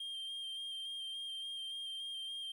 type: tone with vibrato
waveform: triangle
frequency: 3187 Hz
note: G7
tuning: 28 cents sharp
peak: -39 dBFS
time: 0-2.52 s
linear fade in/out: 5 ms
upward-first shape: square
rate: 3.5 Hz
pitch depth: 15 cents each way
effects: 12-bit